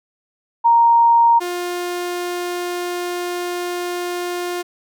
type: tone pair in turn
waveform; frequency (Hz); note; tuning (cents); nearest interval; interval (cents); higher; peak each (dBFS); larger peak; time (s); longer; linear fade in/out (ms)
sine / sawtooth; 932.3 / 353.7; A#5 / F4; 0 / +22; octave + perfect fourth; 1678; first; -9 / -18; first; 0.64-1.4 / 1.4-4.63; second; 20
effects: none